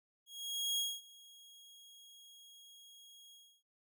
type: tone with ADSR envelope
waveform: sawtooth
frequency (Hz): 3291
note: G#7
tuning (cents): -16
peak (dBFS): -29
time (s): 0.26-3.63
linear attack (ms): 520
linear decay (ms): 230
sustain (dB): -24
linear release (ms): 300
effects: none